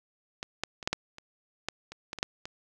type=clicks; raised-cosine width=0.2 ms; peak=-18 / -12 / -23 / -9 / -10 / -27 / -13 / -25 / -18 / -21 / -9 / -21 dBFS; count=12; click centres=0.429 / 0.636 / 0.828 / 0.875 / 0.93 / 1.184 / 1.686 / 1.92 / 2.131 / 2.187 / 2.229 / 2.455 s; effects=none

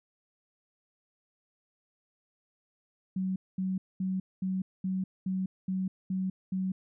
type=tone bursts; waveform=sine; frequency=188 Hz; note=F#3; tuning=28 cents sharp; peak=-28 dBFS; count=9; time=3.16-6.72 s; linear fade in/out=5 ms; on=200 ms; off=220 ms; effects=none

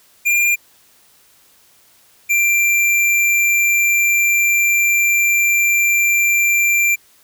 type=tone pair in turn; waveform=square; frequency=2397 / 2365 Hz; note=D7 / D7; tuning=+35 / +12 cents; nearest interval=unison; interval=23 cents; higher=first; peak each=-13 dBFS; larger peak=neither; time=0.25-0.56 / 2.29-6.96 s; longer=second; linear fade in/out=20 ms; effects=white hiss -52 dBFS RMS until 7.23 s

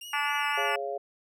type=tone with vibrato; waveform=sawtooth; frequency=2766 Hz; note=F7; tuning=17 cents flat; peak=-37 dBFS; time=0.01-0.76 s; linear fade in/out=5 ms; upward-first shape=sine; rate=3.7 Hz; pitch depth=89 cents each way
type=harmonic tone; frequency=289.9 Hz; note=D4; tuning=22 cents flat; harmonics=3 / 4 / 5 / 6 / 7 / 8 / 9 / 10; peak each=-32 / -33 / -34 / -35 / -35 / -36 / -37 / -37 dBFS; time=0.13-0.76 s; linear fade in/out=5 ms
type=chord; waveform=sine; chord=Db major; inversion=second; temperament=just; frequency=415.8 / 554.4 / 693 Hz; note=Ab4 / Db5 / F5; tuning=+2 / 0 / -14 cents; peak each=-35 / -35 / -34 dBFS; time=0.57-0.98 s; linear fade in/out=10 ms
effects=none

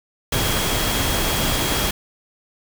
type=tone in noise; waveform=sine; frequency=3282 Hz; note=G#7; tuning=21 cents flat; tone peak=-29 dBFS; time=0.32-1.91 s; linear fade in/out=5 ms; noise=pink; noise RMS=-21 dBFS; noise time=0.32-1.91 s; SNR=-11 dB; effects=none

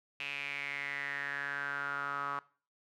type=tone with band-pass filter sweep; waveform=sawtooth; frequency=141.5 Hz; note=C#3; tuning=36 cents sharp; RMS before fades=-38 dBFS; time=0.2-2.39 s; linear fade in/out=2 ms; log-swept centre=2600 to 1200 Hz; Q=7.5; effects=noise-tail reverb RT60 0.4 s tail -20 dB re dry

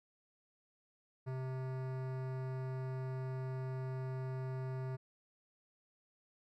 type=tone with hard clipping; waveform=sine; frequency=130.3 Hz; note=C3; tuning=7 cents flat; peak=-40 dBFS; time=1.26-4.97 s; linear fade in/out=20 ms; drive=18 dB; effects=none

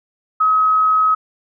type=tone; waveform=sine; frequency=1274 Hz; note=D#6; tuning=41 cents sharp; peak=-11 dBFS; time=0.4-1.15 s; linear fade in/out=10 ms; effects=none

